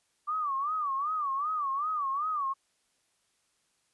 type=tone with vibrato; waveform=sine; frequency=1167 Hz; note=D6; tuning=11 cents flat; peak=-28 dBFS; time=0.27-2.54 s; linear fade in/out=20 ms; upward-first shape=sine; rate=2.6 Hz; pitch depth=150 cents each way; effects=white hiss -73 dBFS RMS until 3.93 s + resampled to 24000 Hz